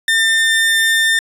30% pulse tone, 1801 Hz, A6, 40 cents sharp, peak -9 dBFS, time 0.08-1.19 s, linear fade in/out 2 ms, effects resampled to 32000 Hz

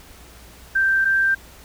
sine tone pair in turn, 1568 / 1574.1 Hz, G6 / G6, 0 / +7 cents, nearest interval unison, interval 7 cents, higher second, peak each -15 dBFS, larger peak neither, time 0.75-1.05 / 1.05-1.35 s, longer neither, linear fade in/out 10 ms, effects added 60 Hz sine -47 dBFS peak until 1.64 s + pink hiss -46 dBFS RMS until 1.64 s

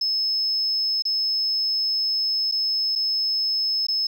sine tone with dropouts, 5200 Hz, E8, 24 cents flat, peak -19 dBFS, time 0.01-4.07 s, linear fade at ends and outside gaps 5 ms, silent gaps 1.023-1.052 / 2.514-2.521 / 2.954-2.958 / 3.868-3.884 s, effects tanh soft clip ceiling -17 dBFS + 10-bit

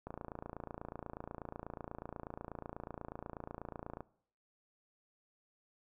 click train, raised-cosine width 1 ms, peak -29 dBFS, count 112, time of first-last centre 0.07-4.006 s, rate 28.2 Hz, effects noise-tail reverb RT60 0.6 s tail -20 dB re dry

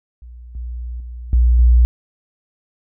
sine tone with level steps, 60 Hz, B1, 49 cents flat, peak -34 / -24 / -28 / -9 / -7 dBFS, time 0.22-1.85 s, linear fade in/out 0 ms, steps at 0.55 / 1 / 1.33 / 1.59 s, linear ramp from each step 2 ms, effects none

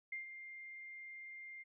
sine tone with ADSR envelope, 2106 Hz, C7, 11 cents sharp, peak -39 dBFS, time 0.12-1.64 s, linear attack 5 ms, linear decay 130 ms, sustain -9 dB, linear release 25 ms, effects none

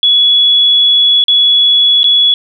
sine tone with dropouts, 3386 Hz, G#7, 33 cents sharp, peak -5 dBFS, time 0.03-2.34 s, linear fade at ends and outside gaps 1 ms, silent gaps 1.24-1.282 / 2.032-2.042 s, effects none

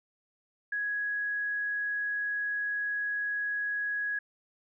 sine tone, 1667 Hz, G#6, 6 cents sharp, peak -29 dBFS, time 0.72-4.19 s, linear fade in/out 5 ms, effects none

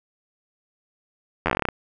slowing click train, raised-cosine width 0.5 ms, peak -6 dBFS, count 12, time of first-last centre 1.46-1.687 s, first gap 11 ms, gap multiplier 1.12, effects none

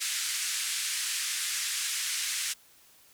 white band-pass noise, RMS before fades -32 dBFS, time 0-2.54 s, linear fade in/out 20 ms, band 1600 to 9700 Hz, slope 24 dB/octave, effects white hiss -59 dBFS RMS until 3.13 s

